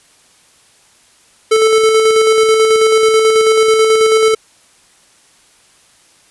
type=tone with tremolo; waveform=square; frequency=440 Hz; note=A4; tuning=in tune; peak=-7 dBFS; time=1.51-4.35 s; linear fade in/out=10 ms; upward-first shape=square; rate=9.2 Hz; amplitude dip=30%; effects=white hiss -49 dBFS RMS until 6.3 s + resampled to 24000 Hz